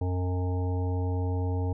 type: harmonic tone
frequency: 90.8 Hz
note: F#2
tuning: 32 cents flat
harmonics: 1 / 3 / 5 / 7 / 9 / 10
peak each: -26 / -36 / -37 / -45 / -42 / -47 dBFS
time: 0.01-1.73 s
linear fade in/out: 5 ms
effects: none